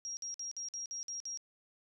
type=tone bursts; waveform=sine; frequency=5630 Hz; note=F8; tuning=13 cents sharp; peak=-38 dBFS; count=8; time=0.05-1.374 s; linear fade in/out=0 ms; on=120 ms; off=52 ms; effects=none